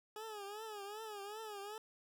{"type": "tone with vibrato", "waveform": "20% pulse", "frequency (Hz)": 420, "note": "G#4", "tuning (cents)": 19, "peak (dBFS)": -40, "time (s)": [0.16, 1.78], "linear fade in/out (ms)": 2, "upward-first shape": "triangle", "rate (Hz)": 2.6, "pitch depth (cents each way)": 120, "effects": []}